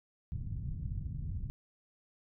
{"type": "low-pass noise", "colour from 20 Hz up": "white", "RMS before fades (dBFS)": -38, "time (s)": [0.32, 1.5], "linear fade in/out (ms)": 0, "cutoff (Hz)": 130, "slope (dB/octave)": 24, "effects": []}